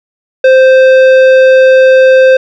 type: tone with tanh clipping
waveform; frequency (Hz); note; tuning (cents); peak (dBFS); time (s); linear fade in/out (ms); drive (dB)
sine; 522; C5; -4; -3; 0.44-2.37; 5; 12
effects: none